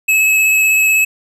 square tone with vibrato, 2584 Hz, E7, 35 cents flat, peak -10 dBFS, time 0.08-1.05 s, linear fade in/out 10 ms, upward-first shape sine, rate 16 Hz, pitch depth 13 cents each way, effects none

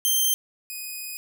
5% pulse tone pair in turn, 3144 / 2495 Hz, G7 / D#7, +4 / +4 cents, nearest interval major third, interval 400 cents, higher first, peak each -11 / -23 dBFS, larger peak first, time 0.05-0.34 / 0.7-1.17 s, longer second, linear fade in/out 0 ms, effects none

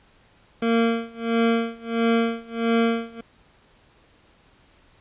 25% pulse tone with tremolo, 230 Hz, A#3, 23 cents flat, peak -13 dBFS, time 0.62-3.21 s, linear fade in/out 5 ms, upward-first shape sine, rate 1.5 Hz, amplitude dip 95%, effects pink hiss -57 dBFS RMS until 5 s + resampled to 8000 Hz

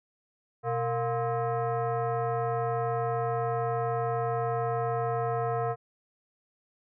sine tone with frequency modulation, 123.47 Hz, B2, in tune, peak -26 dBFS, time 0.63-5.76 s, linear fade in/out 50 ms, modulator 584 Hz, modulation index 1.6, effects none

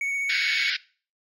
triangle tone with vibrato, 2227 Hz, C#7, 7 cents sharp, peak -23 dBFS, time 0.01-0.7 s, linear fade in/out 2 ms, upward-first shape triangle, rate 15 Hz, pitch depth 16 cents each way
pink band-pass noise, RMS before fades -27 dBFS, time 0.29-0.77 s, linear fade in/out 10 ms, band 1500 to 5200 Hz, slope 96 dB/octave
effects noise-tail reverb RT60 0.4 s tail -21 dB re dry

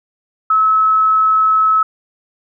sine tone, 1294 Hz, E6, 32 cents flat, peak -9 dBFS, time 0.5-1.83 s, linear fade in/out 5 ms, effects none

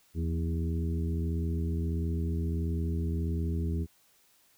harmonic tone with a mistuned harmonic, 81.5 Hz, E2, 19 cents flat, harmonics 1 / 2 / 3 / 4 / 5, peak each -29 / -35 / -39 / -41 / -43 dBFS, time 0.14-3.87 s, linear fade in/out 50 ms, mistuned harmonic 2, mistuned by +70 cents, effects white hiss -65 dBFS RMS until 4.57 s

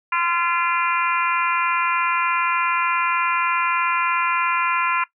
harmonic tone, 343.3 Hz, F4, 30 cents flat, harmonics 3 / 4 / 5 / 6 / 7 / 8, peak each -22 / -23 / -28 / -29 / -25 / -30 dBFS, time 0.12-5.04 s, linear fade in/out 5 ms, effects noise-tail reverb RT60 0.1 s tail -18 dB re dry

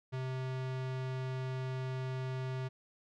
square tone, 130 Hz, C3, 11 cents flat, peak -36 dBFS, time 0.12-2.69 s, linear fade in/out 20 ms, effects low-pass 4000 Hz 12 dB/octave

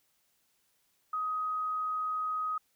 sine tone, 1257 Hz, D#6, 17 cents sharp, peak -30 dBFS, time 1.13-2.58 s, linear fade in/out 5 ms, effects white hiss -73 dBFS RMS until 2.75 s

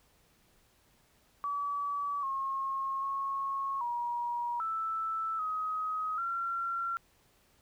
sine tone with pitch steps, 1145 / 1081 / 1094 / 955 / 1320 / 1263 / 1367 Hz, D6 / C#6 / C#6 / A#5 / E6 / D#6 / F6, -44 / -44 / -23 / +42 / +2 / +26 / -37 cents, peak -31 dBFS, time 1.44-6.97 s, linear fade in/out 0 ms, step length 790 ms, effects pink hiss -67 dBFS RMS until 7.61 s

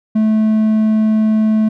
triangle tone, 217.3 Hz, A3, 21 cents flat, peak -8 dBFS, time 0.15-1.69 s, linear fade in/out 10 ms, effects none

